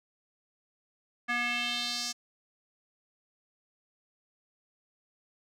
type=tone with band-pass filter sweep; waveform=square; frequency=240.7 Hz; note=B3; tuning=44 cents flat; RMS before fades=-32 dBFS; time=1.28-2.13 s; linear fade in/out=20 ms; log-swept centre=1800 to 5900 Hz; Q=2.8; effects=none